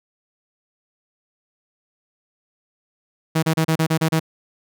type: tone bursts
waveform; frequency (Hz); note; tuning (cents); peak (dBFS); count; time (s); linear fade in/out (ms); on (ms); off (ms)
sawtooth; 160.2; E3; -49; -12; 8; 3.35-4.198; 10; 78; 32
effects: none